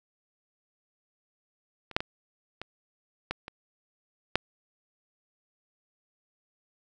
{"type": "clicks", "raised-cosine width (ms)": 0.3, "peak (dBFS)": [-27, -6, -16, -21, -14, -23, -6], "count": 7, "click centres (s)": [1.913, 1.965, 2.005, 2.616, 3.31, 3.481, 4.356], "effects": []}